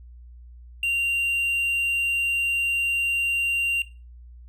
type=tone; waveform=triangle; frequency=2770 Hz; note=F7; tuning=15 cents flat; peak=-19 dBFS; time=0.83-3.82 s; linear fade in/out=2 ms; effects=noise-tail reverb RT60 0.3 s tail -17 dB re dry + added 60 Hz sine -42 dBFS peak until 4.48 s